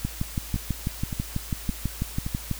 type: two click trains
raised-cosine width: 5 ms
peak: -17 / -13 dBFS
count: 4 / 16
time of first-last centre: 0.56-2.265 / 0.05-2.513 s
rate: 1.76 / 6.09 Hz
effects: added 54 Hz sine -40 dBFS peak until 2.59 s + white hiss -40 dBFS RMS until 2.59 s